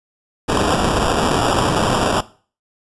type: noise with sample-and-hold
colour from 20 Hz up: violet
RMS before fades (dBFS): -17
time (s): 0.48-2.21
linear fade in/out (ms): 10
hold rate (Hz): 2100
effects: noise-tail reverb RT60 0.4 s tail -18 dB re dry + resampled to 24000 Hz